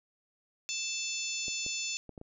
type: harmonic tone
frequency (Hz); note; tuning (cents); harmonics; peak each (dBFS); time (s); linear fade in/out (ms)
880; A5; 0; 3 / 4 / 5 / 6 / 7 / 8; -38 / -41 / -42 / -41 / -41 / -39; 0.69-1.97; 0
type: clicks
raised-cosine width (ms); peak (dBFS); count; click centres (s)
2; -32; 5; 1.482 / 1.664 / 2.093 / 2.178 / 2.214
effects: none